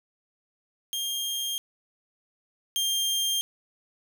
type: tone pair in turn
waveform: sawtooth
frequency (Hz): 3214 / 3195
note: G7 / G7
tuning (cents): +43 / +32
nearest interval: unison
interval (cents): 11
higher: first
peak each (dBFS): -25 / -21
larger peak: second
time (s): 0.93-1.58 / 2.76-3.41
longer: neither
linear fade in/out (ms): 0
effects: 10-bit